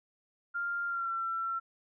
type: tone with pitch glide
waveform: sine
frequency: 1396.9 to 1349.3 Hz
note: F6 to E6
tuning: 0 to +40 cents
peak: -31 dBFS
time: 0.54-1.6 s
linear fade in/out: 20 ms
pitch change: -60 cents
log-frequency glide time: 0.87-1.13 s
effects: none